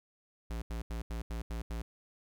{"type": "tone bursts", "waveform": "square", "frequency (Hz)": 57, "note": "A#1", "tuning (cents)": -38, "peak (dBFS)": -36, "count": 7, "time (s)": [0.5, 1.82], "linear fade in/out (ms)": 5, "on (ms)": 120, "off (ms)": 80, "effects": ["13-bit"]}